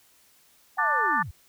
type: linear sweep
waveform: sine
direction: down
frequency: 776 to 62.5 Hz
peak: -34 dBFS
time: 0.77-1.31 s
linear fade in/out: 5 ms
type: harmonic tone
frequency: 295.3 Hz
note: D4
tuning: 10 cents sharp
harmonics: 3 / 4 / 5 / 6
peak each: -27 / -25 / -31 / -26 dBFS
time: 0.78-1.23 s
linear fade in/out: 10 ms
effects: white hiss -60 dBFS RMS until 1.48 s